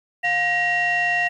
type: tone cluster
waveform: sine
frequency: 709 / 1893 / 2744 Hz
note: F5 / A#6 / F7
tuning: +26 / +26 / -31 cents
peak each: -23 / -19 / -23 dBFS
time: 0.23-1.29 s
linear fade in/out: 20 ms
effects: tanh soft clip ceiling -13 dBFS + 9-bit